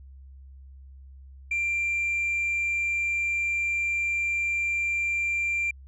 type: tone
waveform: sine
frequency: 2370 Hz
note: D7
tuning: 15 cents sharp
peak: -22 dBFS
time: 1.51-5.71 s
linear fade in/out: 5 ms
effects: tanh soft clip ceiling -22 dBFS + added 67 Hz sine -44 dBFS peak until 5.87 s